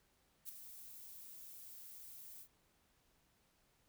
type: noise with ADSR envelope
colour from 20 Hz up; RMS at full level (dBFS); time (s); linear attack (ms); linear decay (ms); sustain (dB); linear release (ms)
violet; -44; 0.45-2.48; 40; 4; -10; 73
effects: pink hiss -75 dBFS RMS until 3.88 s